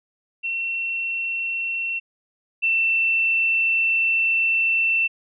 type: tone pair in turn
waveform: sine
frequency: 2714 / 2683 Hz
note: E7 / E7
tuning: +50 / +30 cents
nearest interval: unison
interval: 20 cents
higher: first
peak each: -23 / -17 dBFS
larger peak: second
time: 0.43-2 / 2.62-5.08 s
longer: second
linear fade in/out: 20 ms
effects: none